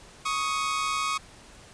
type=tone pair together; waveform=sawtooth; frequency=1108.7 / 1252.3 Hz; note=C#6 / D#6; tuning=0 / +11 cents; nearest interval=major second; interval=211 cents; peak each=-25 dBFS; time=0.25-1.18 s; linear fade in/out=10 ms; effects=pink hiss -50 dBFS RMS until 1.73 s + resampled to 22050 Hz